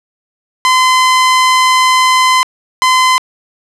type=tone pair in turn; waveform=sawtooth; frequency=1026 / 1026 Hz; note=C6 / C6; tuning=-34 / -34 cents; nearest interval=unison; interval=0 cents; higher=neither; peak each=-3 dBFS; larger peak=neither; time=0.65-2.43 / 2.82-3.18 s; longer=first; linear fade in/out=0 ms; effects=low-pass 8000 Hz 12 dB/octave